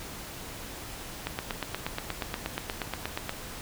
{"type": "click train", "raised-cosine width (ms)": 0.3, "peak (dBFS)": -14, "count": 18, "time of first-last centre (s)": [1.27, 3.294], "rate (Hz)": 8.4, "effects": ["pink hiss -41 dBFS RMS until 3.61 s"]}